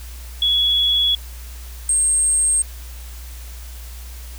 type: tone pair in turn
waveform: sine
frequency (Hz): 3371 / 8473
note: G#7 / C9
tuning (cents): +25 / +21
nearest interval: octave + major third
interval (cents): 1596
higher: second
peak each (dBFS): -14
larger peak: neither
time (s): 0.42-1.15 / 1.89-2.62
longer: neither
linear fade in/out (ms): 2
effects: added 60 Hz sine -32 dBFS peak until 4.38 s + white hiss -42 dBFS RMS until 4.38 s